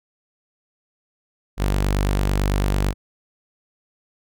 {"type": "tone", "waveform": "sawtooth", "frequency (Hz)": 49, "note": "G1", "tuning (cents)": 0, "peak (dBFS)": -14, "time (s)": [1.57, 2.94], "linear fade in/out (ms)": 50, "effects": []}